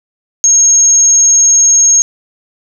sine tone, 6520 Hz, G#8, 33 cents flat, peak -4 dBFS, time 0.44-2.02 s, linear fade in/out 0 ms, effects none

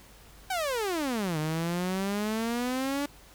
sawtooth exponential two-way sweep, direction down then up, 784 to 151.6 to 289.7 Hz, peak -24 dBFS, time 0.5-3.06 s, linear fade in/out 5 ms, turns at 1.38 s, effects added 50 Hz sine -55 dBFS peak until 3.34 s + pink hiss -54 dBFS RMS until 3.34 s

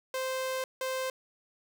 sawtooth tone bursts at uneven times, 521 Hz, C5, 7 cents flat, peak -27 dBFS, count 2, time 0.14-0.64 / 0.81-1.1 s, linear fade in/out 2 ms, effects none

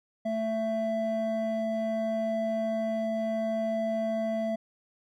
triangle tone pair together, 221.9 / 665 Hz, A3 / E5, +15 / +15 cents, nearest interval octave + perfect fifth, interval 1900 cents, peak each -29 / -26 dBFS, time 0.25-4.56 s, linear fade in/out 10 ms, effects tanh soft clip ceiling -18 dBFS

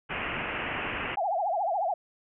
white low-pass noise, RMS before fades -33 dBFS, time 0.09-1.16 s, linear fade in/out 20 ms, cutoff 2900 Hz, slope 96 dB/octave
sine tone with vibrato, 740 Hz, F#5, in tune, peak -25 dBFS, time 1.17-1.94 s, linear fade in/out 5 ms, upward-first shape triangle, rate 14 Hz, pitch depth 260 cents each way
effects none

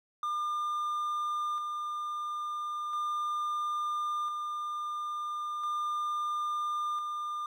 triangle tone with tremolo, 1203 Hz, D6, 41 cents sharp, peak -28 dBFS, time 0.23-7.46 s, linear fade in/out 2 ms, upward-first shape square, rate 0.37 Hz, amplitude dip 30%, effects none

